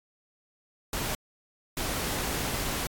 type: noise bursts at uneven times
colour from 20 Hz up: pink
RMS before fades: -31 dBFS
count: 2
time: 0.93-1.15 / 1.77-2.87 s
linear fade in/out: 2 ms
effects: AAC 64 kbps